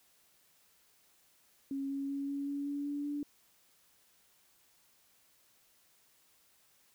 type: tone with pitch steps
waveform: sine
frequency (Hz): 274.2 / 276.4 / 278.7 / 280.9 / 283.2 / 285.5 / 287.8 / 290.2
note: C#4 / C#4 / C#4 / C#4 / C#4 / D4 / D4 / D4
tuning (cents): -19 / -5 / +9 / +23 / +37 / -49 / -35 / -21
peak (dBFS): -34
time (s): 1.71-3.23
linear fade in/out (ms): 2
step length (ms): 190
effects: white hiss -68 dBFS RMS until 6.94 s